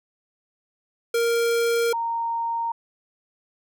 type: tone pair in turn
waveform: square / sine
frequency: 466.2 / 925.4 Hz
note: A#4 / A#5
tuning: 0 / -13 cents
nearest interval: octave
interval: 1187 cents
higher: second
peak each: -20 / -23 dBFS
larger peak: first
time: 1.14-1.93 / 1.93-2.72 s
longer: neither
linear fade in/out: 5 ms
effects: none